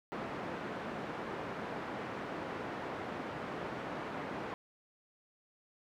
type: band-pass noise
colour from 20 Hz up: pink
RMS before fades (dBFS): -41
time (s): 0.12-4.54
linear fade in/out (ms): 0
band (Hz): 200 to 1600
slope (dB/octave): 12
effects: none